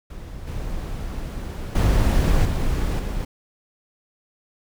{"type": "noise with level steps", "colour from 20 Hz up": "brown", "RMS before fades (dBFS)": [-35, -29, -17, -22, -26], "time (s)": [0.1, 3.25], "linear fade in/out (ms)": 5, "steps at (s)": [0.47, 1.75, 2.45, 2.99], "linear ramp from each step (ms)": 5, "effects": []}